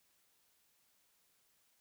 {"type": "silence", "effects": ["white hiss -74 dBFS RMS until 1.8 s"]}